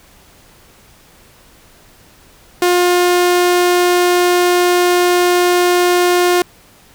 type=tone; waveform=sawtooth; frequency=355.5 Hz; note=F4; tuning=31 cents sharp; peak=-6 dBFS; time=2.62-6.42 s; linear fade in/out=2 ms; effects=pink hiss -46 dBFS RMS until 6.94 s